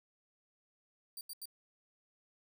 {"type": "tone bursts", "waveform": "10% pulse", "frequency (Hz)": 4664, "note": "D8", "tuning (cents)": -13, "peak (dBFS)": -36, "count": 3, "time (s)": [1.17, 1.456], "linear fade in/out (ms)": 2, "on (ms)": 40, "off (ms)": 83, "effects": []}